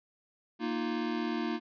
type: chord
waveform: square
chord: Bb suspended fourth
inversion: none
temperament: equal with one note detuned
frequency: 233.1 / 309.9 / 349.2 Hz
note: Bb3 / Eb4 / F4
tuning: 0 / -7 / 0 cents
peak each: -35 / -36 / -37 dBFS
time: 0.59-1.6 s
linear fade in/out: 50 ms
effects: resampled to 11025 Hz